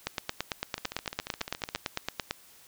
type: two click trains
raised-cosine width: 0.2 ms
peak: -12 / -19 dBFS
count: 21 / 15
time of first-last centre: 0.07-2.31 / 0.78-1.759 s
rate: 8.93 / 14.3 Hz
effects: white hiss -56 dBFS RMS until 2.67 s